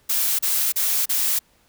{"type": "noise bursts", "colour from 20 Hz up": "blue", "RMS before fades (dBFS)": -21, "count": 4, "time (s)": [0.09, 1.392], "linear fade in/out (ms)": 10, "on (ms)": 300, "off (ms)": 34, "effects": ["pink hiss -60 dBFS RMS until 1.68 s"]}